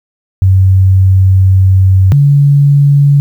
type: tone pair in turn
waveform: sine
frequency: 94.8 / 142.25 Hz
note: F#2 / C#3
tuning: +43 / +45 cents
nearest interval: perfect fifth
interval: 702 cents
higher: second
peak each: -3 dBFS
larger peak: neither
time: 0.42-2.12 / 2.12-3.2 s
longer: first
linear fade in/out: 0 ms
effects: 7-bit